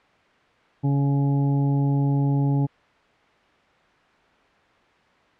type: harmonic tone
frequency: 140 Hz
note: C#3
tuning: 18 cents sharp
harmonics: 1 / 2 / 3 / 4 / 5 / 6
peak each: -19 / -25 / -36 / -41 / -42 / -36 dBFS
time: 0.83-2.67 s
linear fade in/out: 20 ms
effects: white hiss -57 dBFS RMS until 5.39 s + low-pass 2000 Hz 12 dB/octave